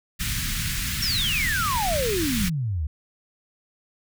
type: band-stop noise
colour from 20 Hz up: pink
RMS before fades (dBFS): -27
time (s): 0.19-2.5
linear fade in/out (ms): 20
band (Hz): 200 to 1600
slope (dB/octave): 24
type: exponential sweep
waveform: sine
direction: down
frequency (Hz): 5650 to 69.3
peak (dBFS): -23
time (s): 1.02-2.87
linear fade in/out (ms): 5
effects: none